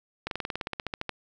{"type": "slowing click train", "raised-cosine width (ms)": 0.3, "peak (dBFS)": -15, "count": 15, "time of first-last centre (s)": [0.27, 1.093], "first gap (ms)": 42, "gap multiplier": 1.05, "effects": []}